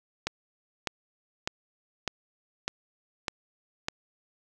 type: click train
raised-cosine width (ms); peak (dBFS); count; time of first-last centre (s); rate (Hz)
0.2; -11; 7; 0.27-3.884; 1.66
effects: none